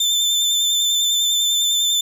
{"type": "tone with vibrato", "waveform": "30% pulse", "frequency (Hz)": 3549, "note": "A7", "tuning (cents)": 14, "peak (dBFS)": -13, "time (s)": [0, 2.01], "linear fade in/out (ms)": 5, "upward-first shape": "sine", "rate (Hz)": 10, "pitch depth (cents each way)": 22, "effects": []}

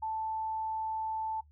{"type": "tone", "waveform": "sine", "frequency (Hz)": 880, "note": "A5", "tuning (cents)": 0, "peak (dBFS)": -32, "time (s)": [0.02, 1.41], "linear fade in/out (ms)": 10, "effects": ["noise-tail reverb RT60 0.1 s tail -17 dB re dry", "added 74 Hz sine -57 dBFS peak until 1.51 s"]}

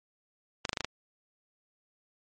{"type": "clicks", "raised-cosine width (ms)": 0.2, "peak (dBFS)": -13, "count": 6, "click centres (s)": [0.652, 0.693, 0.731, 0.772, 0.807, 0.846], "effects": ["MP3 48 kbps"]}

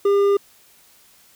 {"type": "tone with hard clipping", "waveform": "triangle", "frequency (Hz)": 401.2, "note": "G4", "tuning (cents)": 40, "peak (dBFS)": -15, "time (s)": [0.05, 0.37], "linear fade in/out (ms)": 5, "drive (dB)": 9, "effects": ["white hiss -53 dBFS RMS until 1.35 s"]}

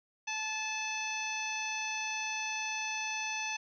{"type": "harmonic tone", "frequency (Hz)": 869, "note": "A5", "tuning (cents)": -22, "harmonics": [1, 2, 3, 4, 5, 6, 7], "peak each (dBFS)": [-40, -44, -36, -46, -48, -50, -42], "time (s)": [0.27, 3.57], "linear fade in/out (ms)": 10, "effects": []}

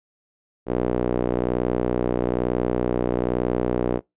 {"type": "tone with band-pass filter", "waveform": "sawtooth", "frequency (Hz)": 61.1, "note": "B1", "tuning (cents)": -18, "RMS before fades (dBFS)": -23, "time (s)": [0.66, 4.01], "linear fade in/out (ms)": 50, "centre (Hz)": 420, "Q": 1.7, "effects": ["noise-tail reverb RT60 0.2 s tail -26 dB re dry", "resampled to 8000 Hz"]}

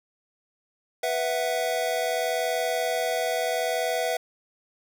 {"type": "chord", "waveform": "square", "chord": "B suspended fourth", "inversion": "none", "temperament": "equal", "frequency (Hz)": [493.9, 659.3, 740], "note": ["B4", "E5", "F#5"], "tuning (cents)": [0, 0, 0], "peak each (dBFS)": [-30, -28, -31], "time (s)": [1.03, 4.17], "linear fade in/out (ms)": 5, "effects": ["9-bit"]}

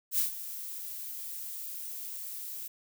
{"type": "noise with ADSR envelope", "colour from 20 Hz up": "violet", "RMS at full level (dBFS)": -26, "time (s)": [0.11, 2.68], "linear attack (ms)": 77, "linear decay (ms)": 120, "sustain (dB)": -14, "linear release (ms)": 7, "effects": []}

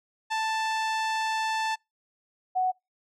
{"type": "tone pair in turn", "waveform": ["sawtooth", "sine"], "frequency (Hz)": [882, 741.7], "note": ["A5", "F#5"], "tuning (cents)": [4, 4], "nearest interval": "minor third", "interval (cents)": 300, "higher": "first", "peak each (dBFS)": -22, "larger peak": "neither", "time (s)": [[0.3, 1.76], [2.55, 2.72]], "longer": "first", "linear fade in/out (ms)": 20, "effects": ["noise-tail reverb RT60 0.2 s tail -26 dB re dry", "low-pass 6000 Hz 12 dB/octave"]}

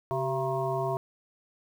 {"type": "harmonic tone with a mistuned harmonic", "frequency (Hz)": 134.8, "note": "C#3", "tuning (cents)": -48, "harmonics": [1, 3, 5, 7, 8], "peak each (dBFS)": [-33, -32, -31, -35, -37], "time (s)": [0.11, 0.97], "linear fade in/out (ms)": 0, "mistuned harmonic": 3, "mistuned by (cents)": -79, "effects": ["9-bit"]}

